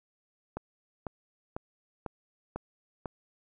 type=click train; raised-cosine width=1 ms; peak=-21 dBFS; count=6; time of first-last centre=0.57-3.058 s; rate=2.01 Hz; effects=none